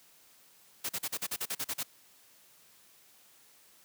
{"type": "noise bursts", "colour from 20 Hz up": "white", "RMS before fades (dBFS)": -34, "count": 11, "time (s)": [0.84, 1.833], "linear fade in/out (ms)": 10, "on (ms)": 53, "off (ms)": 41, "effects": ["white hiss -61 dBFS RMS until 3.84 s", "high-pass 100 Hz 12 dB/octave"]}